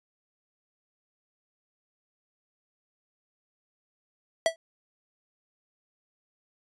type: tone with exponential decay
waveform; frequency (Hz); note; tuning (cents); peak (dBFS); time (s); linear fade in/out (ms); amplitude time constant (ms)
square; 655; E5; -11; -17; 4.46-4.56; 1; 20
effects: resampled to 22050 Hz